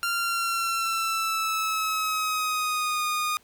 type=tone with pitch glide; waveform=sawtooth; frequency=1386 to 1227.7 Hz; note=F6 to D#6; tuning=-14 to -24 cents; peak=-21 dBFS; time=0.03-3.37 s; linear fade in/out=0 ms; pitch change=-210 cents; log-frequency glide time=0.14-3.04 s; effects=pink hiss -59 dBFS RMS until 3.43 s